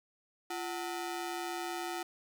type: ring-modulated tone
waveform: sawtooth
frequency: 546 Hz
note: C#5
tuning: 26 cents flat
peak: -29 dBFS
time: 0.5-2.03 s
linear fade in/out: 5 ms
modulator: 200 Hz
effects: none